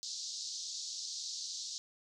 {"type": "band-pass noise", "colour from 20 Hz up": "pink", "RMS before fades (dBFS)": -42, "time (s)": [0.03, 1.78], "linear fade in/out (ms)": 0, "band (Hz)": [4000, 6800], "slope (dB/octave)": 48, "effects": []}